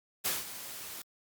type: noise with ADSR envelope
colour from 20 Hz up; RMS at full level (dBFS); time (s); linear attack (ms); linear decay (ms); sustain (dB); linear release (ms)
white; -30; 0.24-1.02; 20; 180; -13; 4
effects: high-pass 80 Hz 12 dB/octave + Opus 48 kbps